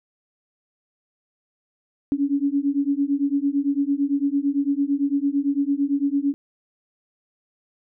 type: beating tone pair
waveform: sine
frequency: 277.2 / 286.1 Hz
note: C#4 / D4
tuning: 0 / -45 cents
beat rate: 8.9 Hz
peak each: -22 dBFS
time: 2.12-6.34 s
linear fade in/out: 0 ms
effects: none